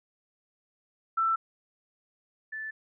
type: tone pair in turn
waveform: sine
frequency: 1333 / 1752.8 Hz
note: E6 / A6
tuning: +19 / -7 cents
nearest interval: perfect fourth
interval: 474 cents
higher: second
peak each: -23 / -34 dBFS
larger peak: first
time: 1.17-1.36 / 2.52-2.71 s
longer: neither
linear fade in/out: 10 ms
effects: none